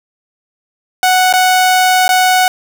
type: tone with dropouts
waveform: sawtooth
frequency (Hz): 740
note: F#5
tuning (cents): 0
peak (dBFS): -4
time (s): 1.03-2.48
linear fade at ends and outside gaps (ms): 1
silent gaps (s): 1.327-1.337 / 2.08-2.091
effects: none